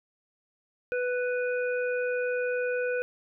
harmonic tone, 495.2 Hz, B4, 5 cents sharp, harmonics 1 / 3 / 5, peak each -27 / -33 / -39 dBFS, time 0.92-3.02 s, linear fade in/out 0 ms, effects none

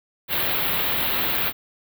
white band-stop noise, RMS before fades -23 dBFS, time 0.28-1.53 s, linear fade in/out 50 ms, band 4000 to 13000 Hz, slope 48 dB/octave, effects none

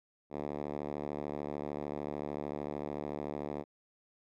5% pulse tone with band-pass filter, 73.42 Hz, D2, in tune, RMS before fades -39 dBFS, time 0.3-3.65 s, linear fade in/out 50 ms, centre 350 Hz, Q 0.71, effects none

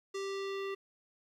square tone with low-pass filter sweep, 392 Hz, G4, in tune, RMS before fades -38 dBFS, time 0.14-0.75 s, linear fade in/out 10 ms, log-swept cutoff 6600 to 2800 Hz, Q 1.5, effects 11-bit

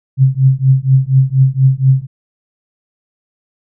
sine tone with tremolo, 132.9 Hz, C3, 27 cents sharp, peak -3 dBFS, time 0.17-2.07 s, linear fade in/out 50 ms, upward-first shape triangle, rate 4.2 Hz, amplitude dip 100%, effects none

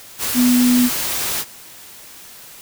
sine tone in noise, 246.9 Hz, B3, in tune, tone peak -11 dBFS, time 0.34-0.9 s, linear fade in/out 50 ms, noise white, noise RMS -22 dBFS, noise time 0.18-1.45 s, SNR +8 dB, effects white hiss -40 dBFS RMS until 2.61 s

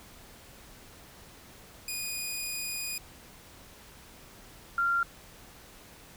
10% pulse / sine tone pair in turn, 2467 / 1384.6 Hz, D#7 / F6, -15 / -15 cents, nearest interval minor seventh, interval 1000 cents, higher first, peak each -24 dBFS, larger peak neither, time 1.88-2.98 / 4.78-5.03 s, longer first, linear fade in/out 2 ms, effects pink hiss -52 dBFS RMS until 6.16 s

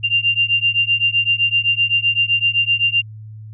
sine beating tone pair, 2782 / 2789.8 Hz, F7 / F7, -7 / -2 cents, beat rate 7.8 Hz, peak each -17 dBFS, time 0.03-3.02 s, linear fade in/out 20 ms, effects added 108 Hz sine -32 dBFS peak until 3.53 s

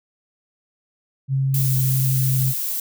sine tone with pitch glide, 134.9 to 131.36 Hz, C#3 to C3, -47 to +7 cents, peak -17 dBFS, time 1.28-2.54 s, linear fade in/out 50 ms, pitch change -46 cents, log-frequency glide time 1.57-1.68 s
violet noise, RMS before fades -25 dBFS, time 1.54-2.8 s, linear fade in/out 2 ms
effects none

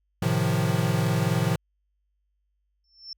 square chord, F dominant seventh, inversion first, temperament equal, 110 / 130.81 / 155.56 / 174.61 Hz, A2 / C3 / Eb3 / F3, 0 / 0 / 0 / 0 cents, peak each -28 dBFS, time 0.22-1.56 s, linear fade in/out 5 ms
sine tone with exponential growth, 5370 Hz, E8, 31 cents sharp, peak -32 dBFS, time 2.84-3.13 s, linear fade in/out 2 ms, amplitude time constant 63 ms
effects added 50 Hz sine -70 dBFS peak until 3.17 s

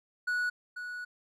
triangle tone pair in turn, 1468 / 1468 Hz, F#6 / F#6, -14 / -14 cents, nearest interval unison, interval 0 cents, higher neither, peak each -26 / -35 dBFS, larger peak first, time 0.27-0.5 / 0.76-1.05 s, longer second, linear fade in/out 10 ms, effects resampled to 32000 Hz

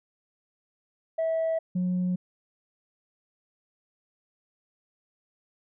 sine tone pair in turn, 650 / 181.19 Hz, E5 / F#3, -24 / -36 cents, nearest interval octave + minor seventh, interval 2212 cents, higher first, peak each -22 dBFS, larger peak neither, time 1.18-1.59 / 1.75-2.16 s, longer neither, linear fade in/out 10 ms, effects tanh soft clip ceiling -22 dBFS

